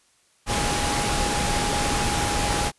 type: tone in noise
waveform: sine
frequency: 824 Hz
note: G#5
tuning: 14 cents flat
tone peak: -28 dBFS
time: 0.46-2.72 s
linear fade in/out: 50 ms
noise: pink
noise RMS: -24 dBFS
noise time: 0.46-2.72 s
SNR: -7 dB
effects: white hiss -62 dBFS RMS until 2.78 s + resampled to 24000 Hz